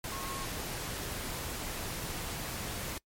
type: tone in noise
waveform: sine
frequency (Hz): 1085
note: C#6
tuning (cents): -37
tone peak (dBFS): -41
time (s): 0.12-0.45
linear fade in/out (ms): 2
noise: pink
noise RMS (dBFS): -38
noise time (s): 0.04-2.98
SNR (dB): -6
effects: noise-tail reverb RT60 0.1 s tail -24 dB re dry + MP3 64 kbps